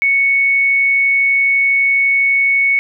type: tone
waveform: sine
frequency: 2217 Hz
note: C#7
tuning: in tune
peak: -10 dBFS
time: 0.02-2.79 s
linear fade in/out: 0 ms
effects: none